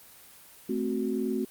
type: chord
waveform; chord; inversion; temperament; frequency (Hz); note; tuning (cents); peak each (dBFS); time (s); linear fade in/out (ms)
sine; F# diminished; first; equal; 220 / 261.6 / 370; A3 / C4 / F#4; 0 / 0 / 0; -31; 0.69-1.45; 5
effects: white hiss -52 dBFS RMS until 1.5 s + Opus 24 kbps